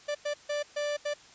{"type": "tone bursts at uneven times", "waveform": "45% pulse", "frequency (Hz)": 587.3, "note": "D5", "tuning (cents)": 0, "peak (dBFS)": -29, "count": 5, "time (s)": [[0.08, 0.15], [0.25, 0.34], [0.49, 0.63], [0.76, 0.97], [1.05, 1.14]], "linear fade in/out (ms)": 10, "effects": ["white hiss -54 dBFS RMS until 1.34 s", "resampled to 16000 Hz"]}